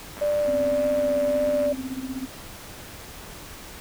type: click train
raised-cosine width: 0.5 ms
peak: -25 dBFS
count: 150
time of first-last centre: 0.17-1.661 s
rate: 99.9 Hz
type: tone with vibrato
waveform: sine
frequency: 587.3 Hz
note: D5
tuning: in tune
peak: -20 dBFS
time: 0.21-1.73 s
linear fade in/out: 10 ms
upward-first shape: sine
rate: 1.8 Hz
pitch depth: 11 cents each way
type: tone with tremolo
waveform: sine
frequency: 261.6 Hz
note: C4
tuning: in tune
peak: -26 dBFS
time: 0.47-2.27 s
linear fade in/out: 20 ms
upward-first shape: sine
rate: 16 Hz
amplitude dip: 80%
effects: pink hiss -41 dBFS RMS until 3.8 s